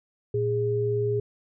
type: tone pair together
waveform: sine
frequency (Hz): 115.46 / 412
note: A#2 / G#4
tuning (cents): -16 / -14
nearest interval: octave + minor seventh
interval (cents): 2202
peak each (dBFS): -27 / -24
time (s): 0.34-1.2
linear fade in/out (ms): 5
effects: none